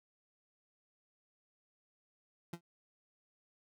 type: tone with exponential decay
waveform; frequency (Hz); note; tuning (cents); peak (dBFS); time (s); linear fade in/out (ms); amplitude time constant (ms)
30% pulse; 170.8; F3; -38; -35; 2.53-2.61; 5; 16
effects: none